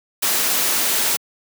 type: noise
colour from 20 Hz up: white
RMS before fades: -19 dBFS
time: 0.22-1.17 s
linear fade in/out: 10 ms
effects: high-pass 200 Hz 12 dB/octave